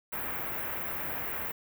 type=band-stop noise; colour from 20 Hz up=white; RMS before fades=-35 dBFS; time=0.12-1.52 s; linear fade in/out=10 ms; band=2200 to 16000 Hz; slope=24 dB/octave; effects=none